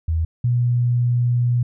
sine tone pair in turn, 81.1 / 121.51 Hz, E2 / B2, -28 / -28 cents, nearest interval perfect fifth, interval 700 cents, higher second, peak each -17 / -15 dBFS, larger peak second, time 0.08-0.25 / 0.44-1.63 s, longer second, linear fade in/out 5 ms, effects none

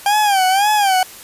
40% pulse tone with vibrato, 795 Hz, G5, 24 cents sharp, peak -11 dBFS, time 0.06-1.03 s, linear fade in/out 2 ms, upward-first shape sine, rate 1.9 Hz, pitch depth 120 cents each way, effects white hiss -37 dBFS RMS until 1.23 s + resampled to 32000 Hz

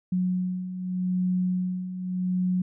sine beating tone pair, 182 / 182.83 Hz, F#3 / F#3, -28 / -20 cents, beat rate 0.83 Hz, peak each -31 / -25 dBFS, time 0.12-2.62 s, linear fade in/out 5 ms, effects none

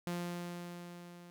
sawtooth tone with level ramp, 174.61 Hz, F3, in tune, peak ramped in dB -31 to -48 dBFS, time 0.07-1.3 s, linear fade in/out 0 ms, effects none

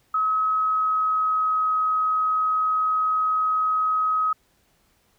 sine tone with pitch glide, 1279 to 1268 Hz, D#6 to D#6, +47 to +32 cents, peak -19 dBFS, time 0.14-4.33 s, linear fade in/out 5 ms, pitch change -15 cents, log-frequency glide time 0.41-1.74 s, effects pink hiss -64 dBFS RMS until 5.18 s

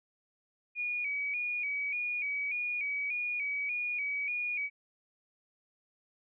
sine tone with vibrato, 2357 Hz, D7, 6 cents sharp, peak -31 dBFS, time 0.75-4.7 s, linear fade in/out 50 ms, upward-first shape square, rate 1.7 Hz, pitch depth 63 cents each way, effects none

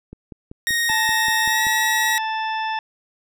click train, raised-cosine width 3 ms, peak -23 dBFS, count 9, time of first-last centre 0.13-1.668 s, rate 5.2 Hz
sawtooth tone with pitch glide, 1864.7 to 1910.5 Hz, A#6 to A#6, 0 to +42 cents, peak -15 dBFS, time 0.67-2.18 s, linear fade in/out 0 ms, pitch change +42 cents, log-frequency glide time 1.45-1.62 s
harmonic tone, 880 Hz, A5, in tune, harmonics 1 / 2 / 3 / 4 / 6, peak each -23 / -29 / -33 / -35 / -39 dBFS, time 0.89-2.79 s, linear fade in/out 2 ms
effects none

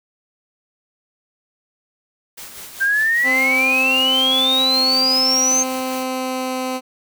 white noise with tremolo, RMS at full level -34 dBFS, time 2.37-6.04 s, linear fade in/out 10 ms, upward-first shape sine, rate 5.1 Hz, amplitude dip 45%
sine exponential sweep, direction up, 1567 to 6420 Hz, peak -14 dBFS, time 2.8-5.64 s, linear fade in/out 20 ms
15% pulse tone with pitch glide, 261.6 to 257.4 Hz, C4 to C4, 0 to -28 cents, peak -15 dBFS, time 3.23-6.81 s, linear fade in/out 50 ms, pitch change -28 cents, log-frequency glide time 4.61-6.65 s
effects none

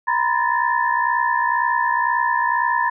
sine tone cluster, 952 / 1014 / 1734 / 1803 Hz, A#5 / B5 / A6 / A6, +36 / +45 / -26 / +42 cents, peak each -20 / -21 / -24 / -26 dBFS, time 0.07-2.9 s, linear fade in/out 10 ms, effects none

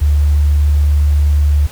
sine tone, 73.3 Hz, D2, 3 cents flat, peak -8 dBFS, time 0.01-1.67 s, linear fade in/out 10 ms, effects pink hiss -36 dBFS RMS until 1.71 s

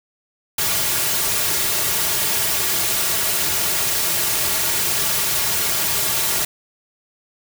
white noise with comb filter, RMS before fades -20 dBFS, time 0.58-6.45 s, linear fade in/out 5 ms, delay 3.9 ms, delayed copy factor -0.7, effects none

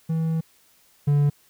triangle tone pair in turn, 161.9 / 144.63 Hz, E3 / D3, -31 / -26 cents, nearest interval major second, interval 195 cents, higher first, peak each -19 / -14 dBFS, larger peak second, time 0.09-0.41 / 1.07-1.3 s, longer first, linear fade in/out 10 ms, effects white hiss -59 dBFS RMS until 1.49 s

